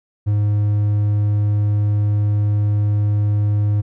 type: tone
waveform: triangle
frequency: 103.83 Hz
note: G#2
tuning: in tune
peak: -12 dBFS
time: 0.26-3.82 s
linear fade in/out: 20 ms
effects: none